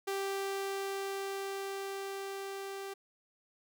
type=tone with level ramp; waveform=sawtooth; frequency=392 Hz; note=G4; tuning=in tune; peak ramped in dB=-29 to -36 dBFS; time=0.07-2.94 s; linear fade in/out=10 ms; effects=none